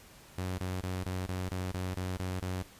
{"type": "tone bursts", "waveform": "sawtooth", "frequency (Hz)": 92.2, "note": "F#2", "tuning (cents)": -6, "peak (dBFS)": -29, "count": 10, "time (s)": [0.38, 2.623], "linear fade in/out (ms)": 0, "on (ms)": 200, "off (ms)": 27, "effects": ["pink hiss -55 dBFS RMS until 2.79 s", "resampled to 32000 Hz"]}